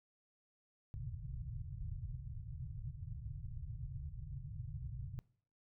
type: low-pass noise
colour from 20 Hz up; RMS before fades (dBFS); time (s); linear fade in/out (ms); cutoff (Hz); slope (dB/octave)
white; -45; 0.94-5.19; 0; 150; 96
effects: noise-tail reverb RT60 0.5 s tail -22 dB re dry